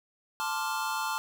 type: chord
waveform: square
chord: D minor seventh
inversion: second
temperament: equal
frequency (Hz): 880 / 1046.5 / 1174.7 / 1396.9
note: A5 / C6 / D6 / F6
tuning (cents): 0 / 0 / 0 / 0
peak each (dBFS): -34 / -37 / -38 / -36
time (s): 0.4-1.18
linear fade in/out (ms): 0
effects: none